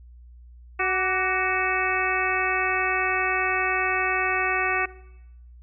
harmonic tone with a mistuned harmonic, 372.5 Hz, F#4, 12 cents sharp, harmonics 1 / 2 / 3 / 4 / 5 / 6 / 7, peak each -29 / -29 / -29 / -29 / -29 / -29 / -29 dBFS, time 0.79-4.86 s, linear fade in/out 10 ms, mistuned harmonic 3, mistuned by +65 cents, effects noise-tail reverb RT60 0.8 s tail -18 dB re dry + added 60 Hz sine -44 dBFS peak until 5.62 s

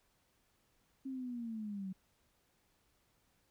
sine linear sweep, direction down, 270.4 to 185 Hz, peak -39 dBFS, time 1.05-1.93 s, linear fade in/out 10 ms, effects pink hiss -75 dBFS RMS until 3.5 s

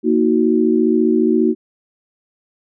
sine chord, D# minor, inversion second, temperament equal with one note detuned, 233.1 / 315.3 / 370 Hz, A#3 / D#4 / F#4, 0 / +23 / 0 cents, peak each -16 dBFS, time 0.03-1.55 s, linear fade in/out 50 ms, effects none

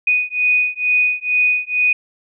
sine beating tone pair, 2482 / 2484.2 Hz, D#7 / D#7, -5 / -3 cents, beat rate 2.2 Hz, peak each -17 / -17 dBFS, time 0.07-1.93 s, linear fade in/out 5 ms, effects none

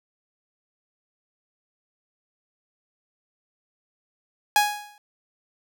sawtooth tone with exponential decay, 830.6 Hz, G#5, in tune, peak -10 dBFS, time 4.56-4.98 s, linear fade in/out 1 ms, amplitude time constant 90 ms, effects none

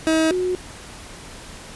30% pulse / sine tone pair in turn, 319.2 / 365 Hz, D#4 / F#4, +44 / -24 cents, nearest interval major second, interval 232 cents, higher second, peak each -13 / -19 dBFS, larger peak first, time 0.07-0.31 / 0.31-0.55 s, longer neither, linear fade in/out 0 ms, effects pink hiss -39 dBFS RMS until 1.75 s + resampled to 24000 Hz

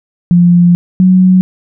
sine tone pair in turn, 174.61 / 184.99 Hz, F3 / F#3, 0 / 0 cents, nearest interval minor second, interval 100 cents, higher second, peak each -3 dBFS, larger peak neither, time 0.31-0.75 / 1-1.41 s, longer first, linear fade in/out 0 ms, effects none

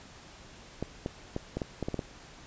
clicks, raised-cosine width 2 ms, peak -18 dBFS, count 9, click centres 0.826 / 1.061 / 1.364 / 1.57 / 1.618 / 1.827 / 1.885 / 1.943 / 1.992 s, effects pink hiss -51 dBFS RMS until 2.46 s + resampled to 16000 Hz

